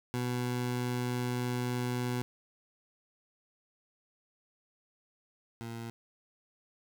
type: tone pair in turn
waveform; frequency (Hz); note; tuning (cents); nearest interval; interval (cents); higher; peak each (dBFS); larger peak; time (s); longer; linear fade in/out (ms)
20% pulse; 123.47 / 115.84; B2 / A#2; 0 / -10; minor second; 110; first; -26 / -34; first; 0.14-2.22 / 5.61-5.9; first; 0
effects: 11-bit